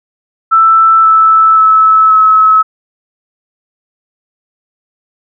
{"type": "tone with pitch steps", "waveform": "sine", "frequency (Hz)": [1325, 1313.6, 1302.2, 1291], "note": ["E6", "E6", "E6", "E6"], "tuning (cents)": [9, -6, -22, -37], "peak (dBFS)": -3, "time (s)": [0.51, 2.63], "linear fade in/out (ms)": 20, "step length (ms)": 530, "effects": []}